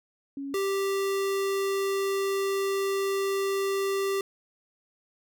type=tone pair in turn; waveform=sine / square; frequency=277.2 / 392 Hz; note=C#4 / G4; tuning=0 / 0 cents; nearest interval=tritone; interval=600 cents; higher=second; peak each=-32 / -26 dBFS; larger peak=second; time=0.37-0.54 / 0.54-4.21 s; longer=second; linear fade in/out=2 ms; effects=none